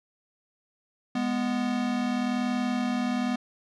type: tone pair together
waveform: square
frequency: 205.9 / 246.9 Hz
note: G#3 / B3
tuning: -15 / 0 cents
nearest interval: minor third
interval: 315 cents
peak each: -32 / -27 dBFS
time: 1.15-3.36 s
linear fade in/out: 5 ms
effects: low-pass 5000 Hz 12 dB/octave